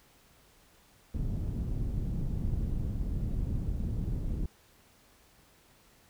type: low-pass noise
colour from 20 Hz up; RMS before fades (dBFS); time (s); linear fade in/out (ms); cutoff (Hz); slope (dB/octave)
pink; -32; 1.14-4.46; 5; 170; 12
effects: pink hiss -62 dBFS RMS until 6.09 s